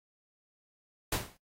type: noise with exponential decay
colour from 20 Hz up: pink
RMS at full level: -27 dBFS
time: 1.12-1.37 s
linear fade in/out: 5 ms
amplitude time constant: 54 ms
effects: noise-tail reverb RT60 0.1 s tail -21 dB re dry + AAC 48 kbps